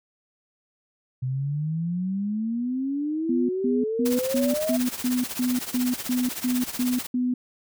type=exponential sweep; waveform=sine; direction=up; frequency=125.8 to 659.3 Hz; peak=-24 dBFS; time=1.22-4.77 s; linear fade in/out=10 ms
type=tone bursts; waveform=sine; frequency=249.3 Hz; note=B3; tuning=16 cents sharp; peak=-21 dBFS; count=12; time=3.29-7.34 s; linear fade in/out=5 ms; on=200 ms; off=150 ms
type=noise with tremolo; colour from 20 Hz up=white; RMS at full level=-30 dBFS; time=4.05-7.07 s; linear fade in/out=10 ms; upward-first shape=triangle; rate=16 Hz; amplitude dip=80%
effects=none